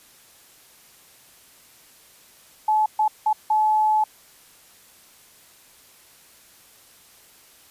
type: tone bursts at uneven times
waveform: sine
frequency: 860 Hz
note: A5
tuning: 40 cents flat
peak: -16 dBFS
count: 4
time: 2.68-2.86 / 2.99-3.08 / 3.26-3.33 / 3.5-4.04 s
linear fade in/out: 5 ms
effects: white hiss -52 dBFS RMS until 7.7 s + resampled to 32000 Hz